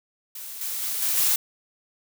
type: noise with level steps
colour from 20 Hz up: blue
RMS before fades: -37 / -30 / -28 / -24 / -21 dBFS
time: 0.35-1.36 s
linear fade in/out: 5 ms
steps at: 0.61 / 0.82 / 1.02 / 1.17 s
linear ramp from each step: 2 ms
effects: none